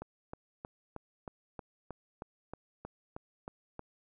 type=click train; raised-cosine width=1 ms; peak=-27 dBFS; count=13; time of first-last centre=0.02-3.794 s; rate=3.18 Hz; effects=none